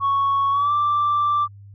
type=tone with pitch glide; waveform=sine; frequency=1108.7 to 1174.6 Hz; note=C#6 to D6; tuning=0 to 0 cents; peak=-15 dBFS; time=0-1.48 s; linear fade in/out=50 ms; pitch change=+100 cents; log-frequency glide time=0.51-0.72 s; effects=tanh soft clip ceiling -14 dBFS + added 100 Hz sine -40 dBFS peak until 1.74 s